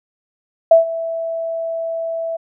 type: tone with ADSR envelope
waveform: sine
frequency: 659.3 Hz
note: E5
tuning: in tune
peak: -3 dBFS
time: 0.71-2.37 s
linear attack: 5 ms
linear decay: 130 ms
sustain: -17 dB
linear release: 12 ms
effects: none